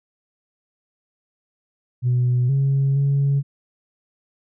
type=tone with pitch steps; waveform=sine; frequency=124 / 137.2 / 139.7 Hz; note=B2 / C#3 / C#3; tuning=+7 / -17 / +14 cents; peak=-14 dBFS; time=2.02-3.43 s; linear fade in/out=50 ms; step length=470 ms; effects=tanh soft clip ceiling -13 dBFS